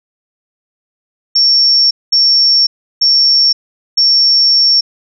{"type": "tone bursts at uneven times", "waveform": "sine", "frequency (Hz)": 5470, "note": "F8", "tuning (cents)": -37, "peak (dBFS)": -6, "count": 4, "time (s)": [[1.35, 1.91], [2.12, 2.67], [3.01, 3.53], [3.97, 4.81]], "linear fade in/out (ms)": 10, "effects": []}